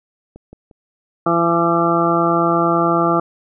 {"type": "clicks", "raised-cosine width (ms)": 2, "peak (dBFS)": [-24, -24, -31], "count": 3, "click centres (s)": [0.36, 0.53, 0.712]}
{"type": "harmonic tone", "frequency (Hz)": 169, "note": "E3", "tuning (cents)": 43, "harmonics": [1, 2, 3, 4, 5, 7, 8], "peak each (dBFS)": [-22, -18, -24, -20, -24, -18, -24], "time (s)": [1.26, 3.2], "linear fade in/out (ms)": 5}
{"effects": []}